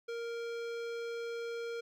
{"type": "tone with hard clipping", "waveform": "sine", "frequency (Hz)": 466.2, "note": "A#4", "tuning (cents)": 0, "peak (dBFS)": -39, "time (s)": [0.08, 1.81], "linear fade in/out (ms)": 10, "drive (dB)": 17, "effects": []}